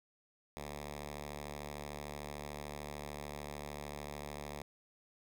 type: tone with notch filter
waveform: 5% pulse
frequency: 73.42 Hz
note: D2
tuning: in tune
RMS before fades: -45 dBFS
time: 0.57-4.62 s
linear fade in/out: 0 ms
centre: 310 Hz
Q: 2
effects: none